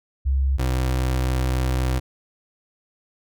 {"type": "tone pair in turn", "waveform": ["sine", "30% pulse"], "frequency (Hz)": [67.3, 63.85], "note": ["C2", "C2"], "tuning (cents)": [49, -42], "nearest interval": "minor second", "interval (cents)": 91, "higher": "first", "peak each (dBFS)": -17, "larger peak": "neither", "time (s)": [[0.25, 0.58], [0.58, 2]], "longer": "second", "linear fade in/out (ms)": 20, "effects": []}